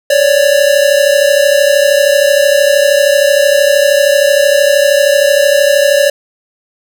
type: tone pair together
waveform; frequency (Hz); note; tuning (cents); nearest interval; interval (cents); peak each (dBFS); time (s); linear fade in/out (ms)
square; 554.4 / 587.4; C#5 / D5; 0 / 0; minor second; 100; -10; 0.1-6.1; 5
effects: 7-bit